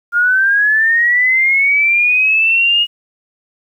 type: linear sweep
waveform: sine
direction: up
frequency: 1400 to 2880 Hz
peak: -9 dBFS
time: 0.12-2.87 s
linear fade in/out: 50 ms
effects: 8-bit